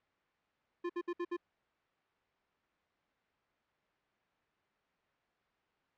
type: tone bursts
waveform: square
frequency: 349.2 Hz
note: F4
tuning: in tune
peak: -35 dBFS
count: 5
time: 0.84-1.368 s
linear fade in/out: 10 ms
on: 56 ms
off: 62 ms
effects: white hiss -75 dBFS RMS until 5.97 s + low-pass 2000 Hz 12 dB/octave